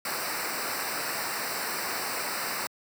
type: noise with comb filter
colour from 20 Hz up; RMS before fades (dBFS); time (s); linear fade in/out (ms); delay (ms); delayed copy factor
pink; -32; 0.05-2.67; 2; 0.3; -0.85
effects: high-pass 150 Hz 12 dB/octave